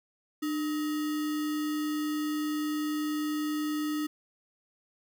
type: tone with sample-and-hold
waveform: sine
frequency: 301.7 Hz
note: D4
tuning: 47 cents sharp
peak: -28 dBFS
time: 0.42-4.07 s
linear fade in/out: 10 ms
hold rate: 1575 Hz
effects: none